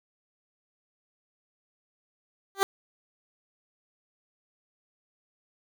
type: tone with exponential growth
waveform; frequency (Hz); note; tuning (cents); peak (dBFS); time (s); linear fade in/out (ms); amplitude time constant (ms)
15% pulse; 392; G4; 0; -10; 2.55-2.63; 0; 17
effects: none